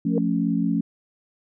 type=chord; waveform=sine; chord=F augmented; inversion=none; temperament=equal; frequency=174.61 / 220 / 277.2 Hz; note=F3 / A3 / C#4; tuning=0 / 0 / 0 cents; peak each=-24 dBFS; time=0.05-0.81 s; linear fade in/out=5 ms
type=tone with exponential growth; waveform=sine; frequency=466.2 Hz; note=A#4; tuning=in tune; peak=-18 dBFS; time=0.06-0.18 s; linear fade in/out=1 ms; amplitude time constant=26 ms
effects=none